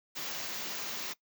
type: band-stop noise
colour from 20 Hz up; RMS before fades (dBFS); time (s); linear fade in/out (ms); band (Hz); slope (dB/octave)
white; -38; 0.15-1.14; 20; 7100 to 15000; 96
effects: noise-tail reverb RT60 0.1 s tail -19 dB re dry + high-pass 150 Hz 12 dB/octave